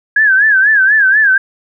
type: tone with vibrato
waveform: sine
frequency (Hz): 1638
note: G#6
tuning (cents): -24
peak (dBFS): -6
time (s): 0.16-1.38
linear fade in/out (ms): 5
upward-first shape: sine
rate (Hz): 4.1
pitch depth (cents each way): 130
effects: none